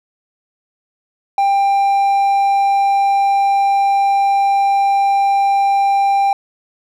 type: tone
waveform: triangle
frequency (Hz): 793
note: G5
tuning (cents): +20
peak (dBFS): -9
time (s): 1.38-6.33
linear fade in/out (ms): 2
effects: none